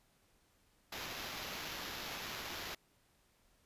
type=noise with sample-and-hold; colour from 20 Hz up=white; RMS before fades=-44 dBFS; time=0.92-2.75 s; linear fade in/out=5 ms; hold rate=8820 Hz; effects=pink hiss -72 dBFS RMS until 3.65 s + resampled to 32000 Hz